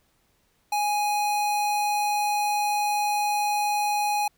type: tone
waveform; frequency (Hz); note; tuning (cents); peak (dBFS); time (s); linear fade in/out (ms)
square; 830.6; G#5; 0; -23; 0.72-4.28; 5
effects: pink hiss -67 dBFS RMS until 4.37 s